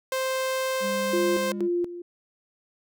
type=tone; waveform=sawtooth; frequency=523.3 Hz; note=C5; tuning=in tune; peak=-21 dBFS; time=0.12-1.52 s; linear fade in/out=2 ms
type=tone with pitch glide; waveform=triangle; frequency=199.5 to 202.3 Hz; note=G3 to G#3; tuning=+31 to -45 cents; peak=-29 dBFS; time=0.8-1.69 s; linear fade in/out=50 ms; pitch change=+24 cents; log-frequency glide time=1.33-1.55 s
type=tone with tremolo; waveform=sine; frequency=349.2 Hz; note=F4; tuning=in tune; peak=-22 dBFS; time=1.13-2.02 s; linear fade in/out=5 ms; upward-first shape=square; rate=2.1 Hz; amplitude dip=75%
effects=none